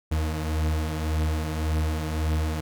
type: beating tone pair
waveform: 40% pulse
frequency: 76.6 / 78.4 Hz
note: D#2 / D#2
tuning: -27 / +14 cents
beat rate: 1.8 Hz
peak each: -30 / -24 dBFS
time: 0.11-2.61 s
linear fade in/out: 10 ms
effects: none